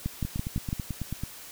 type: two click trains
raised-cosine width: 5 ms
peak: -16 / -19 dBFS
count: 5 / 10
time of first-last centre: 0.06-0.729 / 0.25-1.236 s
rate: 5.98 / 9.13 Hz
effects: white hiss -45 dBFS RMS until 1.51 s